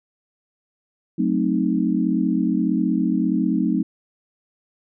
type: chord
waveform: sine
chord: F# diminished seventh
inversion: none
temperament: equal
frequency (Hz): 185 / 220 / 261.6 / 311.1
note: F#3 / A3 / C4 / Eb4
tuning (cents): 0 / 0 / 0 / 0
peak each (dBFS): -23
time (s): 1.18-3.83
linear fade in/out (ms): 10
effects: none